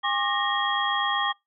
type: tone cluster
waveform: sine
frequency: 812 / 1079 / 1187 / 1862 / 3273 Hz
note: G#5 / C#6 / D6 / A#6 / G#7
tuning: -39 / -47 / +18 / -2 / -26 cents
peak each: -29 dBFS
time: 0.03-1.33 s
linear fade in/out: 20 ms
effects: noise-tail reverb RT60 0.2 s tail -26 dB re dry